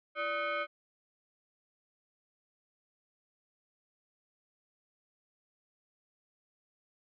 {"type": "tone with frequency modulation", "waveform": "sine", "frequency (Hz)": 338.6, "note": "E4", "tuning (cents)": 46, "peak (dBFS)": -31, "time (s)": [0.15, 0.67], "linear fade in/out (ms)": 50, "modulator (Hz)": 923, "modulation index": 2.2, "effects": []}